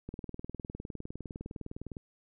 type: click train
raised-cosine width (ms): 3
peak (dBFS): -27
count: 38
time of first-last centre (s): 0.09-1.968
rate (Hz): 19.7
effects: none